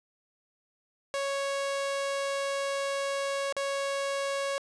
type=tone with dropouts; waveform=sawtooth; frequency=554 Hz; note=C#5; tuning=1 cent flat; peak=-25 dBFS; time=1.14-4.58 s; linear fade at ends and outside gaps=0 ms; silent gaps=3.525-3.566 s; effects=resampled to 22050 Hz + 11-bit